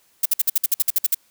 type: noise bursts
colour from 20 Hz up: violet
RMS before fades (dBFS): -17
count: 12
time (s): 0.23-1.147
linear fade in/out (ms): 5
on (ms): 26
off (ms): 55
effects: white hiss -60 dBFS RMS until 1.3 s